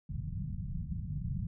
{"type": "low-pass noise", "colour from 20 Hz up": "white", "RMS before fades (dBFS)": -37, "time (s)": [0.09, 1.47], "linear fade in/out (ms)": 5, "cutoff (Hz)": 180, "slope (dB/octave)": 48, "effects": []}